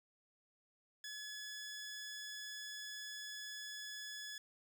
15% pulse tone, 1702 Hz, G#6, 42 cents sharp, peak -39 dBFS, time 1.04-4.38 s, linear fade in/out 2 ms, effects none

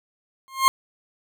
40% pulse tone with exponential growth, 1065 Hz, C6, 30 cents sharp, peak -9 dBFS, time 0.48-0.68 s, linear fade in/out 0 ms, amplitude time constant 43 ms, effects none

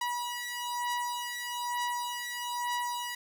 sawtooth beating tone pair, 969 / 970.1 Hz, B5 / B5, -33 / -31 cents, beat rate 1.1 Hz, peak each -31 / -32 dBFS, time 0.01-3.15 s, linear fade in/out 5 ms, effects none

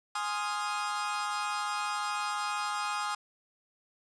40% pulse chord, F minor seventh, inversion first, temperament equal, 830.6 / 1046.5 / 1244.5 / 1396.9 Hz, Ab5 / C6 / Eb6 / F6, 0 / 0 / 0 / 0 cents, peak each -35 / -38 / -34 / -38 dBFS, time 0.15-3.15 s, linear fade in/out 5 ms, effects resampled to 22050 Hz

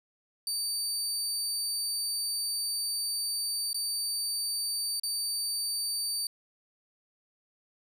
25% pulse tone with dropouts, 4610 Hz, D8, 33 cents flat, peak -25 dBFS, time 0.47-6.27 s, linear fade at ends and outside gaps 2 ms, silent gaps 3.731-3.744 / 4.998-5.034 s, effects none

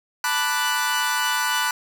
sawtooth chord, B minor seventh, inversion third, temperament equal, 880 / 987.8 / 1174.7 / 1480 Hz, A5 / B5 / D6 / F#6, 0 / 0 / 0 / 0 cents, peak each -25 / -22 / -26 / -20 dBFS, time 0.24-1.71 s, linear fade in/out 2 ms, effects none

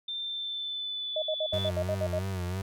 sine tone with pitch glide, 3578 to 3464 Hz, A7 to A7, +28 to -28 cents, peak -32 dBFS, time 0.08-1.69 s, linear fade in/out 5 ms, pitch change -56 cents, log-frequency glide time 0.21-1.22 s
sine tone bursts, 622.3 Hz, D#5, in tune, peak -27 dBFS, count 9, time 1.16-2.19 s, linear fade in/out 5 ms, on 62 ms, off 59 ms
35% pulse tone with vibrato, 92.5 Hz, F#2, in tune, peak -29 dBFS, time 1.53-2.62 s, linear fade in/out 5 ms, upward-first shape sine, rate 3 Hz, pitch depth 81 cents each way
effects none

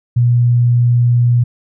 sine tone, 120.8 Hz, B2, 38 cents flat, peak -8 dBFS, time 0.16-1.44 s, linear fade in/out 10 ms, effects none

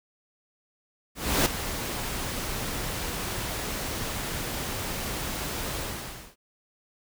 pink noise with ADSR envelope, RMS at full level -21 dBFS, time 1.15-6.36 s, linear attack 310 ms, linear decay 4 ms, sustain -11 dB, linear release 590 ms, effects none

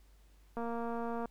click train, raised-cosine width 1 ms, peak -26 dBFS, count 161, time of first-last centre 0.57-1.257 s, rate 233 Hz, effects added 50 Hz sine -59 dBFS peak until 1.3 s + pink hiss -70 dBFS RMS until 1.3 s

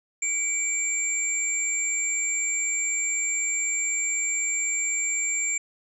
sine tone pair together, 2300 / 7316 Hz, D7 / A#8, -37 / -33 cents, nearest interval octave + minor sixth, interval 2004 cents, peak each -28 / -25 dBFS, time 0.22-5.58 s, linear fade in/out 5 ms, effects none

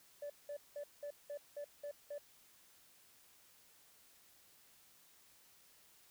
sine tone bursts, 580 Hz, D5, 22 cents flat, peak -40 dBFS, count 8, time 0.22-2.182 s, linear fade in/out 5 ms, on 79 ms, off 190 ms, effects tanh soft clip ceiling -40 dBFS + white hiss -66 dBFS RMS until 6.1 s

